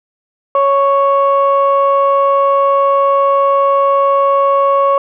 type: tone pair together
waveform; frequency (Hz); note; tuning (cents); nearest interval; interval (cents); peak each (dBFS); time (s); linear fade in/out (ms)
sine; 554.4 / 1108.8; C#5 / C#6; 0 / 0; octave; 1200; -10; 0.55-4.98; 2
effects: tanh soft clip ceiling -3 dBFS